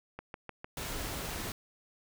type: click train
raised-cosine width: 0.5 ms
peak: -26 dBFS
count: 4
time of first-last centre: 0.19-0.645 s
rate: 6.6 Hz
type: noise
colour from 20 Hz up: pink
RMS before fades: -38 dBFS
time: 0.77-1.52 s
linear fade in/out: 2 ms
effects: none